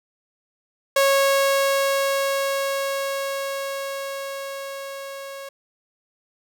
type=tone with level ramp; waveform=sawtooth; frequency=550 Hz; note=C#5; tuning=14 cents flat; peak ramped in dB=-11 to -30 dBFS; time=0.96-5.49 s; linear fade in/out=5 ms; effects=none